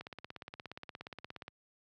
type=click train; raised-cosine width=0.3 ms; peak=-28 dBFS; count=26; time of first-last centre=0.01-1.481 s; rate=17 Hz; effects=high-pass 80 Hz 12 dB/octave